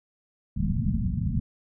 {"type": "low-pass noise", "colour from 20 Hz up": "white", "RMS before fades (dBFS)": -26, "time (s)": [0.56, 1.4], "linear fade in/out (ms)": 10, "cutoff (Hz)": 230, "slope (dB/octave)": 96, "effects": []}